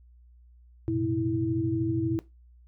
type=tone cluster; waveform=sine; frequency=95.3 / 118.8 / 131.6 / 326.6 Hz; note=G2 / A#2 / C3 / E4; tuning=-48 / +33 / +10 / -16 cents; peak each=-35 / -32 / -35 / -26 dBFS; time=0.88-2.19 s; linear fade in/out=0 ms; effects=noise-tail reverb RT60 0.2 s tail -17 dB re dry + added 60 Hz sine -52 dBFS peak until 2.67 s